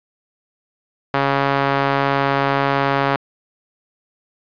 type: tone with band-pass filter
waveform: sawtooth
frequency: 138.59 Hz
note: C#3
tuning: in tune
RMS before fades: -18 dBFS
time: 1.14-3.16 s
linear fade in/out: 0 ms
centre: 1100 Hz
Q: 0.91
effects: resampled to 11025 Hz + 7-bit